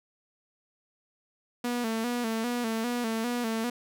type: tone with vibrato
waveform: sawtooth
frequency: 233.1 Hz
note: A#3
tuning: in tune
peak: -24 dBFS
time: 1.64-3.7 s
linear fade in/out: 5 ms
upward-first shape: square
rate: 2.5 Hz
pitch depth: 69 cents each way
effects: none